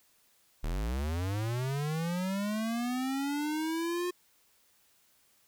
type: linear sweep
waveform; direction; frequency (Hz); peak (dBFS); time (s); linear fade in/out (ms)
square; up; 35.38 to 360; -31; 0.63-4.11; 10
effects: white hiss -67 dBFS RMS until 5.47 s